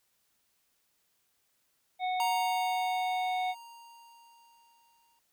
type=harmonic tone; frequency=737 Hz; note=F#5; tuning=7 cents flat; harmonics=1 / 3 / 5; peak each=-29 / -39 / -43 dBFS; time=1.99-3.55 s; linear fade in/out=50 ms
type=tone with exponential decay; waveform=square; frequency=933 Hz; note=A#5; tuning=1 cent sharp; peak=-29 dBFS; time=2.2-5.19 s; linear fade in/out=1 ms; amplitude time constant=650 ms
effects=white hiss -74 dBFS RMS until 5.32 s